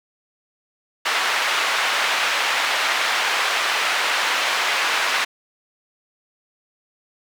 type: band-pass noise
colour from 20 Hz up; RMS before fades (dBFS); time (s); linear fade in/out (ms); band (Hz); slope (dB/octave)
white; -21; 1.05-5.25; 10; 790 to 2600; 12
effects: none